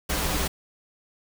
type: noise with comb filter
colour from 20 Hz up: pink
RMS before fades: -26 dBFS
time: 0.09-0.48 s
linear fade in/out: 10 ms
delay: 8.6 ms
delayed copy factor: -0.65
effects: none